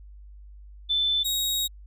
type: tone pair in turn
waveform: sine / sawtooth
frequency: 3524 / 3780 Hz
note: A7 / A#7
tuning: +2 / +23 cents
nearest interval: minor second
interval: 121 cents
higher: second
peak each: -21 dBFS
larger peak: neither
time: 0.89-1.24 / 1.24-1.68 s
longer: second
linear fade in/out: 20 ms
effects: added 50 Hz sine -43 dBFS peak until 1.86 s